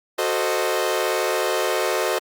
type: chord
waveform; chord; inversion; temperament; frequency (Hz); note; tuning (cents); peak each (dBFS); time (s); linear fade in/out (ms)
sawtooth; F# diminished seventh; none; equal with one note detuned; 370 / 444.3 / 523.3 / 622.3; F#4 / A4 / C5 / Eb5; 0 / +17 / 0 / 0; -22; 0.18-2.19; 10
effects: Opus 48 kbps